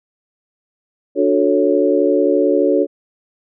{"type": "chord", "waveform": "sine", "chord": "D major seventh", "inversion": "none", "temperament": "equal with one note detuned", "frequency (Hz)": [293.7, 365.1, 440, 554.4], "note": ["D4", "F#4", "A4", "C#5"], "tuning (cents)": [0, -23, 0, 0], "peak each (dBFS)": -17, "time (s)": [1.15, 2.87], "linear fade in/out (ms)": 50, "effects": []}